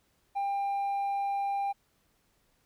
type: tone with hard clipping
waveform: triangle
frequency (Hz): 797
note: G5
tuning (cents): +28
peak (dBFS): -27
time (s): 0.35-1.73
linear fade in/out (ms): 20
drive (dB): 1
effects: pink hiss -71 dBFS RMS until 2.65 s